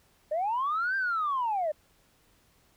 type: linear two-way sweep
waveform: sine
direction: up then down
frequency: 583 to 1595 to 583 Hz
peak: -25 dBFS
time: 0.31-1.72 s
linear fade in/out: 10 ms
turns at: 0.96 s
effects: tanh soft clip ceiling -22 dBFS + pink hiss -65 dBFS RMS until 2.76 s